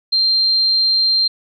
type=tone; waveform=sine; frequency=4168 Hz; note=C8; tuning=7 cents flat; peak=-12 dBFS; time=0.12-1.28 s; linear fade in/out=10 ms; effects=none